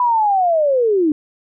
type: linear sweep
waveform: sine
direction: down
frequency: 1000 to 289.1 Hz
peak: -12 dBFS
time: 0-1.12 s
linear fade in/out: 2 ms
effects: none